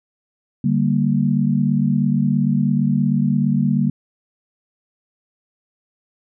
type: chord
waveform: sine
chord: G minor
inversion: second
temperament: equal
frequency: 146.83 / 196 / 233.1 Hz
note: D3 / G3 / Bb3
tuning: 0 / 0 / 0 cents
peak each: -19 dBFS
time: 0.64-3.9 s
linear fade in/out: 5 ms
effects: none